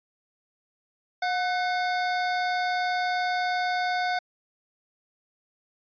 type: tone pair together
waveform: square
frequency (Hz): 722.8 / 1500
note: F#5 / F#6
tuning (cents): -41 / +23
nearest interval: octave + minor second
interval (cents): 1264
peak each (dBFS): -26 / -31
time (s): 1.22-4.19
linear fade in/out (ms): 5
effects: resampled to 11025 Hz